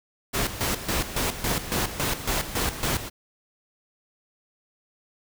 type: noise with tremolo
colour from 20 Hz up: pink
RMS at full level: -25 dBFS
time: 0.33-3.1 s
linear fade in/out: 20 ms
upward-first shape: square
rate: 3.6 Hz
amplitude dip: 70%
effects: none